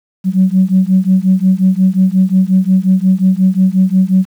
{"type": "beating tone pair", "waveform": "sine", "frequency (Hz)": [185, 190.6], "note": ["F#3", "G3"], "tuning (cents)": [0, -48], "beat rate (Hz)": 5.6, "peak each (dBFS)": -10, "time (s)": [0.24, 4.26], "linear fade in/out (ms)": 50, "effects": ["tanh soft clip ceiling 0 dBFS", "7-bit"]}